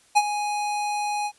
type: tone with ADSR envelope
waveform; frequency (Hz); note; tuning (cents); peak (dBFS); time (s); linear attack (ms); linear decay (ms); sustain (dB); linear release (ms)
square; 830.6; G#5; 0; -13; 0.15-1.32; 22; 44; -12; 61
effects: white hiss -58 dBFS RMS until 1.38 s + resampled to 24000 Hz